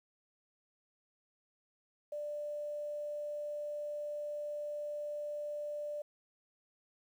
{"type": "tone with quantisation", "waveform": "sine", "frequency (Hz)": 591, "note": "D5", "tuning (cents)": 11, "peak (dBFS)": -37, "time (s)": [2.12, 6.02], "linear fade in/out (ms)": 5, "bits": 11, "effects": []}